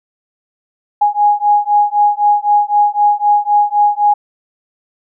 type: beating tone pair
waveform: sine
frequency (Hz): 826 / 829.9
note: G#5 / G#5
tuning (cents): -10 / -1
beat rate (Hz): 3.9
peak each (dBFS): -12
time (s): 1.01-4.14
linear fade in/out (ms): 10
effects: none